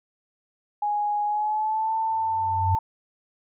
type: tone with pitch glide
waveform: sine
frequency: 830.6 to 890.2 Hz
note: G#5 to A5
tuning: 0 to +20 cents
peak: -22 dBFS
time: 0.82-2.79 s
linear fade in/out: 5 ms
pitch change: +120 cents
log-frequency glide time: 1.25-1.95 s
type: tone with exponential growth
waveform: sine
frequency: 94 Hz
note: F#2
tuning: 28 cents sharp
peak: -18 dBFS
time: 2.1-2.75 s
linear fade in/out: 0 ms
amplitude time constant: 140 ms
effects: none